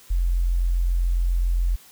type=tone; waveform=sine; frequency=43.65 Hz; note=F1; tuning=in tune; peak=-18 dBFS; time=0.1-1.76 s; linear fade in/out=10 ms; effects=white hiss -50 dBFS RMS until 1.91 s